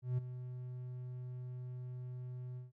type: tone with ADSR envelope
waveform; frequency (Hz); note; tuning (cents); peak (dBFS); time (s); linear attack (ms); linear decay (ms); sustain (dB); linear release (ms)
triangle; 125.3; B2; +25; -28; 0.02-2.72; 160; 13; -12; 150
effects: none